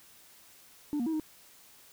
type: tone with pitch steps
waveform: sine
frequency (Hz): 295.3 / 237.8 / 321.2 / 310.5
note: D4 / A#3 / E4 / D#4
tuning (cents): +10 / +35 / -45 / -3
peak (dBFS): -26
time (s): 0.93-1.198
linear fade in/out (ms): 0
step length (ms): 67
effects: tanh soft clip ceiling -27 dBFS + white hiss -57 dBFS RMS until 1.92 s